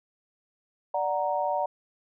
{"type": "chord", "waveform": "sine", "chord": "D augmented", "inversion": "none", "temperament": "equal", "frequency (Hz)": [587.3, 740, 932.3], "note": ["D5", "F#5", "A#5"], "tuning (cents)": [0, 0, 0], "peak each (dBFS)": -29, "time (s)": [0.94, 1.66], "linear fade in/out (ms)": 5, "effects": []}